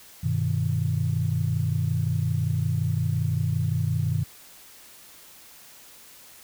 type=chord; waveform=sine; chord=G augmented; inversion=none; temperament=equal; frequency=98 / 123.47 / 155.56 Hz; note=G2 / B2 / D#3; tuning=0 / 0 / 0 cents; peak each=-26 dBFS; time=0.23-4.24 s; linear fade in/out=10 ms; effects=tanh soft clip ceiling -12 dBFS + white hiss -49 dBFS RMS until 6.43 s